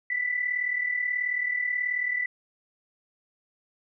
sine tone pair together, 1975.5 / 2014 Hz, B6 / B6, 0 / +33 cents, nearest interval unison, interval 33 cents, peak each -26 / -32 dBFS, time 0.1-2.26 s, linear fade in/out 5 ms, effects none

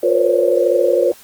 sine tone cluster, 355.2 / 469 / 511 / 533 / 566 Hz, F4 / A#4 / C5 / C5 / C#5, +29 / +11 / -41 / +32 / +36 cents, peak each -18 dBFS, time 0.03-1.12 s, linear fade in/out 5 ms, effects white hiss -43 dBFS RMS until 1.23 s + Opus 24 kbps

